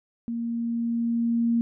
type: tone with level ramp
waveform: sine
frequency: 233.1 Hz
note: A#3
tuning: in tune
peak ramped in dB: -27 to -19 dBFS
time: 0.28-1.61 s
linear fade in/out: 0 ms
effects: none